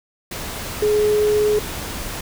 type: tone in noise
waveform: sine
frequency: 421.2 Hz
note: G#4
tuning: 24 cents sharp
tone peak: -14 dBFS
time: 0.82-1.59 s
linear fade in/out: 5 ms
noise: pink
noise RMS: -29 dBFS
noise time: 0.31-2.21 s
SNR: +12 dB
effects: none